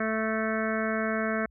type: harmonic tone with a mistuned harmonic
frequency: 220 Hz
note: A3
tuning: in tune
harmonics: 1 / 2 / 3 / 5 / 6 / 7 / 8 / 9 / 10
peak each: -30 / -34 / -32 / -39 / -36 / -35 / -37 / -42 / -40 dBFS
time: 0-1.46 s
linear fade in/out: 5 ms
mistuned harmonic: 9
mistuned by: -23 cents
effects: added 60 Hz sine -57 dBFS peak until 1.5 s